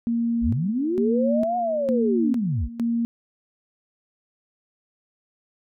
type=tone with tremolo; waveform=sine; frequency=233.1 Hz; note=A#3; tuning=in tune; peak=-20 dBFS; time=0.07-3.05 s; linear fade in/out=0 ms; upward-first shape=square; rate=1.1 Hz; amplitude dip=80%
type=linear two-way sweep; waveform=sine; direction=up then down; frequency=41.01 to 727 to 41.01 Hz; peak=-21 dBFS; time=0.41-2.69 s; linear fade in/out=50 ms; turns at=1.57 s
effects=none